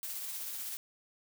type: noise with tremolo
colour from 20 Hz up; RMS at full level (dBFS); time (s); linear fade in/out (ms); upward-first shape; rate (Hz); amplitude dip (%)
blue; -39; 0.03-0.77; 0; sine; 16; 25
effects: none